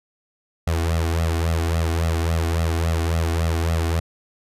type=tone with flanger; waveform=sawtooth; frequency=82.4 Hz; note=E2; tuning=in tune; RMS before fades=-21 dBFS; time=0.67-4 s; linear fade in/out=5 ms; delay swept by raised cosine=1.5 to 2.8 ms; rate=3.6 Hz; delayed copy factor=+0.85; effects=resampled to 32000 Hz